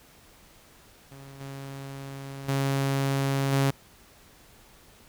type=tone with level steps; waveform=sawtooth; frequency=137.1 Hz; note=C#3; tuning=19 cents flat; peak=-40 / -33 / -20 / -17 dBFS; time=1.11-3.71 s; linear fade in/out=10 ms; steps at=1.4 / 2.48 / 3.52 s; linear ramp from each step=10 ms; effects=pink hiss -55 dBFS RMS until 5.08 s